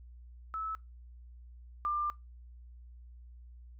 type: tone pair in turn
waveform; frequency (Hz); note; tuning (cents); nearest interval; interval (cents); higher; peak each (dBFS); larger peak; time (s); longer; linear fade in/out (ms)
sine; 1303 / 1192.5; E6 / D6; -20 / +26; major second; 154; first; -34 / -29; second; 0.54-0.75 / 1.85-2.1; second; 0
effects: noise-tail reverb RT60 0.2 s tail -22 dB re dry + added 60 Hz sine -49 dBFS peak until 3.79 s